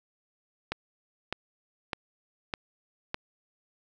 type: click train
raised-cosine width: 0.3 ms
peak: -14 dBFS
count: 5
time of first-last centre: 0.72-3.144 s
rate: 1.65 Hz
effects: none